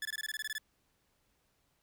sawtooth tone bursts, 1728 Hz, A6, 32 cents flat, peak -32 dBFS, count 11, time 0.02-0.582 s, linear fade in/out 2 ms, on 32 ms, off 21 ms, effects pink hiss -75 dBFS RMS until 1.82 s

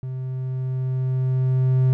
triangle tone with level ramp, 129.6 Hz, C3, 16 cents flat, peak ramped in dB -25 to -12 dBFS, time 0.03-1.93 s, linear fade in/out 0 ms, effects none

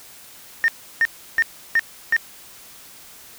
sine tone bursts, 1826 Hz, A#6, 36 cents flat, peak -12 dBFS, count 5, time 0.64-2.165 s, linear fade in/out 0 ms, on 41 ms, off 330 ms, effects tanh soft clip ceiling -10 dBFS + white hiss -44 dBFS RMS until 3.38 s

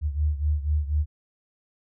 sine beating tone pair, 73.8 / 77.9 Hz, D2 / D#2, +9 / +3 cents, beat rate 4.1 Hz, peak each -23 / -27 dBFS, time 0.01-1.06 s, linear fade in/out 50 ms, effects none

